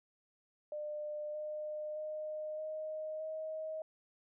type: tone with pitch steps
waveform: sine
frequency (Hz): 600 / 607.3 / 614.7 / 622.2 / 629.8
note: D5 / D#5 / D#5 / D#5 / D#5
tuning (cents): +37 / -42 / -21 / 0 / +21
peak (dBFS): -38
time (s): 0.72-3.82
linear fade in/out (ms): 2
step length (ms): 620
effects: none